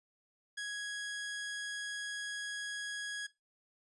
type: tone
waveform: sawtooth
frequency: 1661.2 Hz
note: G#6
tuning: in tune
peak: -34 dBFS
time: 0.57-3.27 s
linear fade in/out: 10 ms
effects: noise-tail reverb RT60 0.2 s tail -17 dB re dry + resampled to 24000 Hz